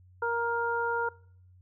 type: harmonic tone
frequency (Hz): 468.6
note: A#4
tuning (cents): +9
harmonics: 1 / 2 / 3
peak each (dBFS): -31 / -31 / -31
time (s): 0.22-1.09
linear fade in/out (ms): 5
effects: noise-tail reverb RT60 0.6 s tail -24 dB re dry + added 91 Hz sine -54 dBFS peak until 1.61 s